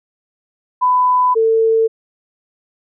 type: tone pair in turn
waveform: sine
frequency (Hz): 1000 / 448.2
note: B5 / A4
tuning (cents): +21 / +32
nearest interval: octave + major second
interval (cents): 1389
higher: first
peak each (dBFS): -10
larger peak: neither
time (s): 0.81-1.35 / 1.35-1.88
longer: first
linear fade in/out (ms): 20
effects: none